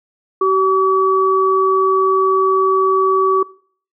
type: tone pair together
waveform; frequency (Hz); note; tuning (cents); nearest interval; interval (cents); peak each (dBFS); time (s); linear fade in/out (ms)
sine; 381.9 / 1142; G4 / D6; -45 / -49; octave + perfect fifth; 1896; -14; 0.41-3.43; 5
effects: noise-tail reverb RT60 0.5 s tail -21 dB re dry